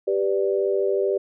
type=chord; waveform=sine; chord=G major; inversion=none; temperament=equal; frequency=392 / 493.9 / 587.3 Hz; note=G4 / B4 / D5; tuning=0 / 0 / 0 cents; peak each=-21 / -26 / -26 dBFS; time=0.07-1.18 s; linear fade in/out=10 ms; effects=none